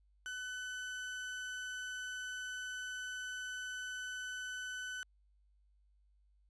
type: tone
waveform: 35% pulse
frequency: 1504 Hz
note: F#6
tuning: 28 cents sharp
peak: -39 dBFS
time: 0.26-5.03 s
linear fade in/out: 0 ms
effects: added 50 Hz sine -67 dBFS peak until 6.49 s + resampled to 22050 Hz